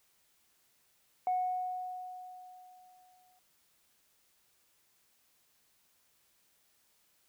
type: tone with exponential decay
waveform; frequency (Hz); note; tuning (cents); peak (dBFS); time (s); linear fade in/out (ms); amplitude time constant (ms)
sine; 734; F#5; -14; -26; 1.27-3.39; 1; 460
effects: tanh soft clip ceiling -24 dBFS + white hiss -71 dBFS RMS until 7.28 s